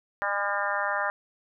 harmonic tone with a mistuned harmonic, 201.3 Hz, G3, 46 cents sharp, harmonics 3 / 4 / 5 / 6 / 7 / 8 / 9, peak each -33 / -33 / -33 / -33 / -33 / -33 / -33 dBFS, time 0.22-1.1 s, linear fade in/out 0 ms, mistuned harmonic 4, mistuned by +17 cents, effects none

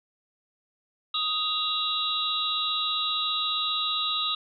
sine tone cluster, 1249 / 2791 / 3348 / 3610 / 3883 Hz, D#6 / F7 / G#7 / A7 / B7, +6 / -2 / +13 / +44 / -30 cents, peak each -31 / -36 / -35 / -32 / -28 dBFS, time 1.14-4.35 s, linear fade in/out 5 ms, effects none

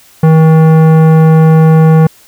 sine tone with tanh clipping, 159.4 Hz, D#3, 42 cents sharp, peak -4 dBFS, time 0.23-2.07 s, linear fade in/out 5 ms, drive 16 dB, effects white hiss -42 dBFS RMS until 2.27 s

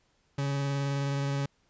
40% pulse tone with vibrato, 139.8 Hz, C#3, 15 cents sharp, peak -27 dBFS, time 0.38-1.46 s, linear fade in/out 5 ms, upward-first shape sine, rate 19 Hz, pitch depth 15 cents each way, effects pink hiss -70 dBFS RMS until 1.69 s + resampled to 16000 Hz

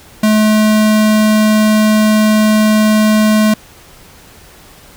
square tone, 214.8 Hz, A3, 41 cents flat, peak -8 dBFS, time 0.23-3.54 s, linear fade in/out 5 ms, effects pink hiss -40 dBFS RMS until 4.96 s

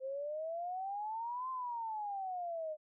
sine exponential two-way sweep, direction up then down, 520 to 1048 to 607 Hz, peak -37 dBFS, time 0-2.77 s, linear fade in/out 50 ms, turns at 1.5 s, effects none

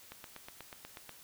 click train, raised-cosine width 0.3 ms, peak -29 dBFS, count 9, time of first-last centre 0.12-1.093 s, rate 8.22 Hz, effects white hiss -56 dBFS RMS until 1.23 s

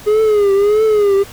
triangle tone with vibrato, 415.3 Hz, G#4, in tune, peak -7 dBFS, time 0.06-1.24 s, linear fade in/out 20 ms, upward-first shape triangle, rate 1.6 Hz, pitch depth 110 cents each way, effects pink hiss -36 dBFS RMS until 1.32 s

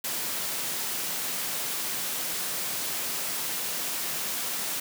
white high-pass noise, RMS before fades -31 dBFS, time 0.04-4.8 s, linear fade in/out 5 ms, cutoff 120 Hz, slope 48 dB/octave, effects none

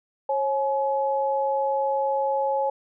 sine tone pair together, 544.1 / 848 Hz, C#5 / G#5, -32 / +36 cents, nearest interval minor sixth, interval 768 cents, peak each -24 / -24 dBFS, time 0.29-2.7 s, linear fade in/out 5 ms, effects none

